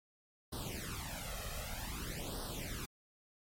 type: noise with flanger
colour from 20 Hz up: pink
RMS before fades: -42 dBFS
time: 0.52-2.86 s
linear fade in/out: 10 ms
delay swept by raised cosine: 0.21 to 1.61 ms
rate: 0.53 Hz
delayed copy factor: +0.9
effects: MP3 64 kbps